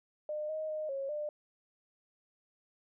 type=tone with pitch steps; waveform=sine; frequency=605 / 625 / 617 / 546 / 598 Hz; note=D#5 / D#5 / D#5 / C#5 / D5; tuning=-49 / +8 / -15 / -26 / +31 cents; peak=-34 dBFS; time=0.29-1.29 s; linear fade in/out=2 ms; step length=200 ms; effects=none